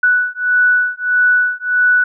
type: beating tone pair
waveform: sine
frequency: 1480 / 1481.6 Hz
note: F#6 / F#6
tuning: 0 / +2 cents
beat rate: 1.6 Hz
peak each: -14 dBFS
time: 0.03-2.04 s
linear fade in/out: 5 ms
effects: none